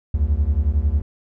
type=beating tone pair; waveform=triangle; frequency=67.3 / 78.3 Hz; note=C2 / D#2; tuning=+49 / +11 cents; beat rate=11 Hz; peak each=-17 dBFS; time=0.14-1.02 s; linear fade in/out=5 ms; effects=none